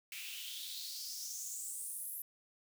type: noise with high-pass filter sweep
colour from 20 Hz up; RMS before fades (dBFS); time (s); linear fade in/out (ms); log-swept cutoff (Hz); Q
white; -44; 0.12-2.22; 2; 2400 to 12000; 4.9
effects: none